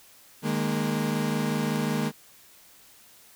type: chord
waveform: 35% pulse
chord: D# suspended fourth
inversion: none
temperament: equal with one note detuned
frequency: 153.16 / 207.7 / 233.1 Hz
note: D#3 / G#3 / A#3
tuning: -27 / 0 / 0 cents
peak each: -28 / -28 / -27 dBFS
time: 0.42-2.12 s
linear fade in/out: 50 ms
effects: white hiss -54 dBFS RMS until 3.35 s